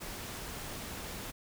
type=noise; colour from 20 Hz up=pink; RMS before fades=-42 dBFS; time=0-1.32 s; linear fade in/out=20 ms; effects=none